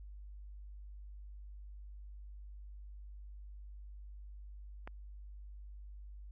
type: click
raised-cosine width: 0.5 ms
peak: -30 dBFS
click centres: 4.875 s
effects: added 50 Hz sine -47 dBFS peak until 6.31 s + AAC 64 kbps